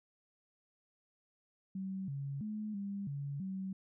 sine tone with pitch steps, 191.1 / 139.2 / 213.2 / 199.5 / 141.3 / 190.6 Hz, G3 / C#3 / G#3 / G3 / C#3 / G3, -44 / +8 / +46 / +31 / +34 / -48 cents, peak -37 dBFS, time 1.75-3.73 s, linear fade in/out 5 ms, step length 330 ms, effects none

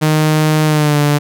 sawtooth tone with pitch glide, 154.6 to 146.51 Hz, D#3 to D3, -11 to -4 cents, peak -6 dBFS, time 0.01-1.19 s, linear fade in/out 20 ms, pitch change -93 cents, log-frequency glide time 0.65-0.99 s, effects none

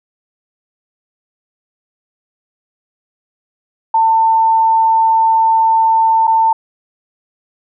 sine tone with dropouts, 896 Hz, A5, 31 cents sharp, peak -8 dBFS, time 3.94-6.53 s, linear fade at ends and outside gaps 5 ms, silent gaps 6.271-6.276 s, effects none

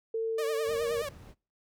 sine tone with pitch glide, 449.3 to 467.8 Hz, A4 to A#4, +36 to +6 cents, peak -28 dBFS, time 0.14-1.02 s, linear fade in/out 5 ms, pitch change +70 cents, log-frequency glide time 0.63-0.84 s
sawtooth tone with vibrato, 585 Hz, D5, 7 cents flat, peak -30 dBFS, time 0.38-1.09 s, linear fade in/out 5 ms, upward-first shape triangle, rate 9.6 Hz, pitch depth 120 cents each way
brown noise, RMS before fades -45 dBFS, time 0.64-1.35 s, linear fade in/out 50 ms
effects noise-tail reverb RT60 0.4 s tail -25 dB re dry + high-pass 60 Hz 12 dB/octave

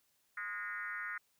sine tone with frequency modulation, 1642 Hz, G#6, 20 cents flat, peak -38 dBFS, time 0.37-1.18 s, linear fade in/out 5 ms, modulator 199 Hz, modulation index 1.9, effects white hiss -75 dBFS RMS until 1.39 s

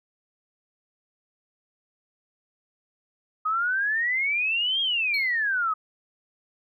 sine exponential two-way sweep, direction up then down, 1244.5 to 3276 to 1244.5 Hz, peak -22 dBFS, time 3.45-5.74 s, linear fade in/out 10 ms, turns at 4.81 s
triangle tone with exponential decay, 4262 Hz, C8, 31 cents sharp, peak -26 dBFS, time 5.14-5.43 s, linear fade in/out 2 ms, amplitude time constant 63 ms
effects none

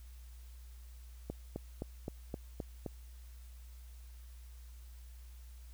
click train, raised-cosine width 2 ms, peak -25 dBFS, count 7, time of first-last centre 1.3-2.862 s, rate 3.84 Hz, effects added 60 Hz sine -49 dBFS peak until 5.73 s + white hiss -65 dBFS RMS until 5.73 s

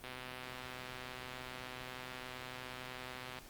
click train, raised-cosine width 0.3 ms, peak -29 dBFS, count 426, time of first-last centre 0.04-3.386 s, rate 127 Hz, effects pink hiss -56 dBFS RMS until 3.49 s + Opus 32 kbps

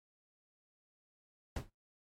brown noise with exponential decay, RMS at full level -30 dBFS, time 1.56-1.7 s, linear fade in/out 5 ms, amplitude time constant 29 ms, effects noise-tail reverb RT60 0.2 s tail -23 dB re dry + MP3 64 kbps

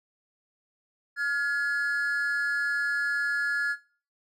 triangle tone pair together, 1417 / 1694.8 Hz, F6 / G#6, +25 / +35 cents, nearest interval minor third, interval 310 cents, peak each -28 / -25 dBFS, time 1.16-3.76 s, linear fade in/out 50 ms, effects noise-tail reverb RT60 0.4 s tail -17 dB re dry + tanh soft clip ceiling -17 dBFS

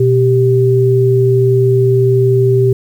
sine tone pair together, 123 / 390.5 Hz, B2 / G4, -7 / -7 cents, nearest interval octave + minor sixth, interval 2000 cents, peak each -10 dBFS, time 0-2.73 s, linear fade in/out 5 ms, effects 7-bit

